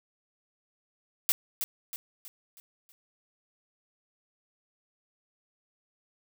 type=noise with echo; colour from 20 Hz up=blue; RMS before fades=-24 dBFS; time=1.29-1.32 s; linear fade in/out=0 ms; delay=320 ms; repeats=5; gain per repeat=-7 dB; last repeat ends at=2.92 s; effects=none